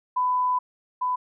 sine tone pair in turn, 1000 / 1000 Hz, B5 / B5, +21 / +21 cents, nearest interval unison, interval 0 cents, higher neither, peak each -20 / -22 dBFS, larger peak first, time 0.16-0.59 / 1.01-1.16 s, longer first, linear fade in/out 10 ms, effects none

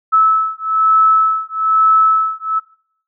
sine beating tone pair, 1303 / 1304.1 Hz, E6 / E6, -20 / -19 cents, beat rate 1.1 Hz, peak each -13 dBFS, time 0.12-2.6 s, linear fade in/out 20 ms, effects noise-tail reverb RT60 0.6 s tail -20 dB re dry

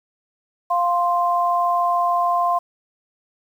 sine tone pair together, 699.9 / 1046.5 Hz, F5 / C6, +4 / 0 cents, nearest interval perfect fifth, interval 696 cents, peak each -19 dBFS, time 0.7-2.59 s, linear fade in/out 10 ms, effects 8-bit

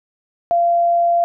sine tone, 688 Hz, F5, 26 cents flat, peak -12 dBFS, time 0.51-1.24 s, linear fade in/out 0 ms, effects none

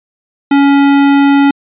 sine tone with hard clipping, 280.4 Hz, C#4, 20 cents sharp, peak -7 dBFS, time 0.51-1.51 s, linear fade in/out 5 ms, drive 18 dB, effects resampled to 8000 Hz

